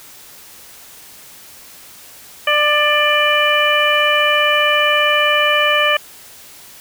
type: harmonic tone with a mistuned harmonic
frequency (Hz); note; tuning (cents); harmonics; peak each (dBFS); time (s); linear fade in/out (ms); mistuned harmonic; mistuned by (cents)
595; D5; +22; 1 / 2 / 3 / 4 / 5; -18 / -18 / -18 / -18 / -18; 2.47-5.97; 5; 3; -20
effects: white hiss -40 dBFS RMS until 6.8 s